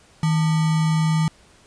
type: tone with sample-and-hold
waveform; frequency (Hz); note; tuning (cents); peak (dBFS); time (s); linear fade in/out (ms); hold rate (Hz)
sine; 159.1; D#3; +39; -16; 0.23-1.28; 2; 1050
effects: pink hiss -53 dBFS RMS until 1.66 s + resampled to 22050 Hz